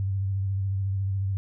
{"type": "tone with vibrato", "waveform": "sine", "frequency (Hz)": 97.2, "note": "G2", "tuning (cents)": -14, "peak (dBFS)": -24, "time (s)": [0, 1.37], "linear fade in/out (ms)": 0, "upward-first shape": "triangle", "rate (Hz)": 14, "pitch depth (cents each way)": 44, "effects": []}